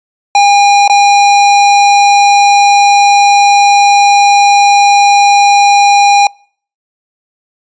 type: tone with dropouts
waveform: square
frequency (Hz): 810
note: G#5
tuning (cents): -43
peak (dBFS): -4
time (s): 0.35-6.27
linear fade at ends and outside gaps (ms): 2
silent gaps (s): 0.878-0.897
effects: noise-tail reverb RT60 0.5 s tail -26 dB re dry + resampled to 16000 Hz